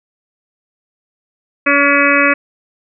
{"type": "harmonic tone", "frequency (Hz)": 283.9, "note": "C#4", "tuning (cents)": 41, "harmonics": [1, 2, 4, 5, 6, 7, 8, 9], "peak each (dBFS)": [-17, -17, -17, -17, -17, -17, -17, -17], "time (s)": [1.66, 2.34], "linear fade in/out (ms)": 10, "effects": []}